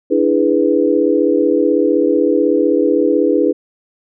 sine chord, E dominant seventh, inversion third, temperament equal, 293.7 / 329.6 / 415.3 / 493.9 Hz, D4 / E4 / G#4 / B4, 0 / 0 / 0 / 0 cents, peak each -16 dBFS, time 0.1-3.53 s, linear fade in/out 20 ms, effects none

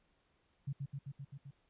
sine tone with echo, 138.59 Hz, C#3, in tune, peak -35 dBFS, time 0.67-0.73 s, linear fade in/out 10 ms, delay 130 ms, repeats 6, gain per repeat -2 dB, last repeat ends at 1.51 s, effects pink hiss -75 dBFS RMS until 1.69 s + resampled to 8000 Hz

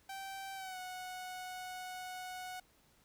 sawtooth tone with pitch glide, 777 to 735.9 Hz, G5 to F#5, -16 to -10 cents, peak -39 dBFS, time 0.09-2.6 s, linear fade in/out 5 ms, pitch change -94 cents, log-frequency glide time 0.55-0.78 s, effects pink hiss -69 dBFS RMS until 3.04 s

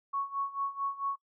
sine tone with tremolo, 1108.7 Hz, C#6, in tune, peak -28 dBFS, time 0.13-1.16 s, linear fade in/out 10 ms, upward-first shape sine, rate 4.5 Hz, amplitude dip 85%, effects noise-tail reverb RT60 0.1 s tail -24 dB re dry

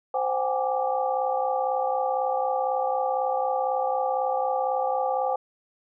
sine tone cluster, 520 / 744 / 808 / 846 / 1172 Hz, C5 / F#5 / G#5 / G#5 / D6, -11 / +9 / -48 / +32 / -4 cents, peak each -27 / -29 / -27 / -35 / -35 dBFS, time 0.14-5.36 s, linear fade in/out 5 ms, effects none

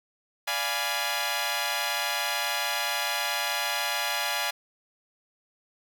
10% pulse chord, D diminished seventh, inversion none, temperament equal, 587.3 / 698.5 / 830.6 / 987.8 Hz, D5 / F5 / Ab5 / Cb6, 0 / 0 / 0 / 0 cents, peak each -26 / -24 / -22 / -25 dBFS, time 0.47-4.51 s, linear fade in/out 10 ms, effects none

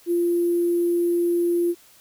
sine tone with sample-and-hold, 345.5 Hz, F4, 19 cents flat, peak -18 dBFS, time 0.06-1.75 s, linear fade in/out 50 ms, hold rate 11025 Hz, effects white hiss -53 dBFS RMS until 2 s

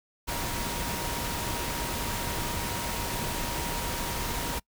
sine tone in noise, 945 Hz, A#5, 23 cents sharp, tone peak -38 dBFS, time 0.27-4.6 s, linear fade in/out 20 ms, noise pink, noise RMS -32 dBFS, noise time 0.27-4.6 s, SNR -9 dB, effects noise-tail reverb RT60 0.1 s tail -25 dB re dry

